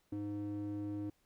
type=tone with band-pass filter; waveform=square; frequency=102.8 Hz; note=G#2; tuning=17 cents flat; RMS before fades=-40 dBFS; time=0.12-1.1 s; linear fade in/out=5 ms; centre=260 Hz; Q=9.1; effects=pink hiss -75 dBFS RMS until 1.25 s